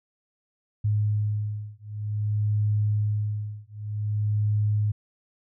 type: beating tone pair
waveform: sine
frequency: 104.9 / 105.43 Hz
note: G#2 / G#2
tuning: +18 / +27 cents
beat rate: 0.53 Hz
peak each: -26 dBFS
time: 0.84-4.92 s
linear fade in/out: 10 ms
effects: none